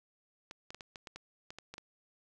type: clicks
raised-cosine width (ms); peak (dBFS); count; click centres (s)
0.2; -28; 11; 0.511 / 0.705 / 0.746 / 0.808 / 0.958 / 1.072 / 1.16 / 1.505 / 1.586 / 1.74 / 1.781
effects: none